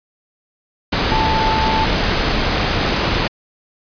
sine tone in noise, 880 Hz, A5, in tune, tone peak -17 dBFS, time 1.11-1.85 s, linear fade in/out 10 ms, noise pink, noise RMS -17 dBFS, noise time 0.92-3.28 s, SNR -3 dB, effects resampled to 11025 Hz

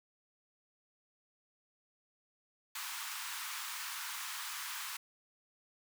pink high-pass noise, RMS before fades -42 dBFS, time 2.75-4.97 s, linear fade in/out 5 ms, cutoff 950 Hz, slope 48 dB/octave, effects none

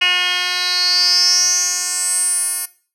10% pulse tone with band-pass filter sweep, 360 Hz, F#4, 47 cents flat, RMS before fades -17 dBFS, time 0.01-2.66 s, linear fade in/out 10 ms, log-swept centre 2800 to 11000 Hz, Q 9, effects noise-tail reverb RT60 0.4 s tail -18 dB re dry

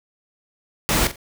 pink noise with echo, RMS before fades -19 dBFS, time 0.89-1.07 s, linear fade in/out 0 ms, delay 44 ms, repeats 2, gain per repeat -12 dB, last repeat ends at 1.158 s, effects none

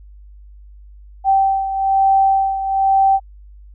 sine beating tone pair, 777 / 778.1 Hz, G5 / G5, -16 / -13 cents, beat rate 1.1 Hz, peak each -13 / -19 dBFS, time 1.24-3.2 s, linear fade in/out 50 ms, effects added 50 Hz sine -38 dBFS peak until 3.74 s

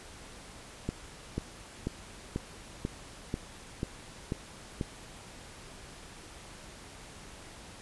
click train, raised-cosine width 3 ms, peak -18 dBFS, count 9, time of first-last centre 0.89-4.812 s, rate 2.04 Hz, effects pink hiss -49 dBFS RMS until 7.81 s + resampled to 24000 Hz

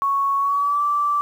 sine tone with pitch glide, 1108.7 to 1165.8 Hz, C#6 to D6, 0 to -13 cents, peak -17 dBFS, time 0.02-1.21 s, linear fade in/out 0 ms, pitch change +87 cents, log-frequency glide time 0.38-0.82 s, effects 8-bit

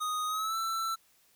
square tone with pitch glide, 1244.5 to 1333.8 Hz, D#6 to E6, 0 to +20 cents, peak -31 dBFS, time 0-0.96 s, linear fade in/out 20 ms, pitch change +120 cents, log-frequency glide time 0.27-0.57 s, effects white hiss -66 dBFS RMS until 1.35 s

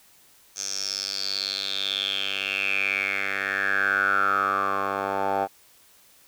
10% pulse tone with band-pass filter sweep, 98 Hz, G2, in tune, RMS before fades -26 dBFS, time 0.55-5.48 s, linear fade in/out 50 ms, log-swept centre 6200 to 810 Hz, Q 8.6, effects white hiss -56 dBFS RMS until 6.27 s

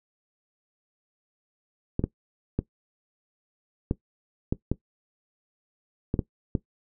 clicks, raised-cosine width 3 ms, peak -11 dBFS, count 9, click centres 1.994 / 2.04 / 2.59 / 3.911 / 4.525 / 4.716 / 6.141 / 6.192 / 6.552 s, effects noise-tail reverb RT60 0.1 s tail -17 dB re dry

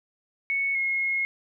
sine tone pair in turn, 2212 / 2161 Hz, C#7 / C#7, -4 / -45 cents, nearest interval unison, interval 41 cents, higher first, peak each -23 dBFS, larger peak neither, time 0.5-0.75 / 0.75-1.25 s, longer second, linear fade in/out 0 ms, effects none

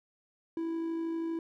triangle tone with amplitude modulation, 329.6 Hz, E4, in tune, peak -28 dBFS, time 0.57-1.39 s, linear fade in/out 2 ms, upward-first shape sine, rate 52.6 Hz, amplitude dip 30%, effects none

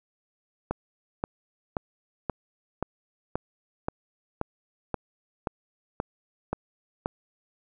click train, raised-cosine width 1 ms, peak -13 dBFS, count 13, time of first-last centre 0.71-7.059 s, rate 1.89 Hz, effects none

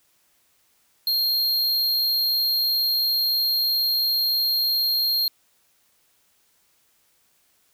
square tone, 4221 Hz, C8, 14 cents sharp, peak -20 dBFS, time 1.07-5.28 s, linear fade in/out 2 ms, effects white hiss -64 dBFS RMS until 7.73 s

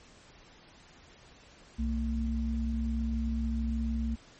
sine tone pair together, 63.31 / 226.8 Hz, B1 / A#3, +44 / -47 cents, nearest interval octave + minor seventh, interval 2209 cents, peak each -30 / -32 dBFS, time 1.78-4.16 s, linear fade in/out 20 ms, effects pink hiss -56 dBFS RMS until 4.39 s + MP3 32 kbps

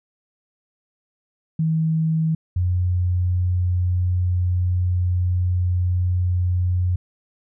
sine tone pair in turn, 160.1 / 89.85 Hz, D#3 / F2, +50 / +50 cents, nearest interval minor seventh, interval 1000 cents, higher first, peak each -17 dBFS, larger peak neither, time 1.59-2.35 / 2.56-6.96 s, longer second, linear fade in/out 5 ms, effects none

